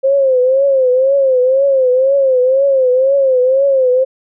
sine tone with vibrato, 528 Hz, C5, 16 cents sharp, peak -8 dBFS, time 0.03-4.05 s, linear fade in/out 20 ms, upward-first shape triangle, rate 2 Hz, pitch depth 110 cents each way, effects none

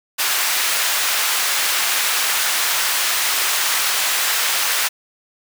pink high-pass noise, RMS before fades -19 dBFS, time 0.18-4.89 s, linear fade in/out 20 ms, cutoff 1300 Hz, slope 12 dB/octave, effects none

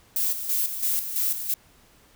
violet noise with tremolo, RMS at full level -24 dBFS, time 0.16-1.54 s, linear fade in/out 2 ms, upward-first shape square, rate 3 Hz, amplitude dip 60%, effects pink hiss -57 dBFS RMS until 2.15 s

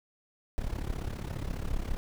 brown noise with amplitude modulation, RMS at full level -30 dBFS, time 0.58-1.97 s, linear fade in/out 0 ms, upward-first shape sine, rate 34.7 Hz, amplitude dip 80%, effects none

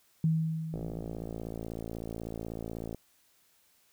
sine tone with exponential decay, 160.4 Hz, E3, 47 cents flat, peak -22 dBFS, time 0.24-1.67 s, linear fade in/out 2 ms, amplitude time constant 310 ms
click train, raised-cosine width 2 ms, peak -25 dBFS, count 125, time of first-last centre 0.74-2.946 s, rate 56.2 Hz
effects white hiss -67 dBFS RMS until 3.92 s

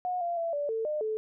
sine tone with pitch steps, 725 / 690 / 670 / 580 / 447.3 / 605 / 434.9 Hz, F#5 / F5 / E5 / D5 / A4 / D#5 / A4, -35 / -21 / +28 / -22 / +28 / -49 / -20 cents, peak -28 dBFS, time 0.05-1.17 s, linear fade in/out 0 ms, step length 160 ms, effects none

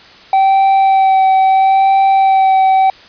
triangle tone with vibrato, 771 Hz, G5, 29 cents flat, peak -5 dBFS, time 0.33-2.9 s, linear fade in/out 2 ms, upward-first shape sine, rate 0.75 Hz, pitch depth 15 cents each way, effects white hiss -39 dBFS RMS until 3.08 s + resampled to 11025 Hz

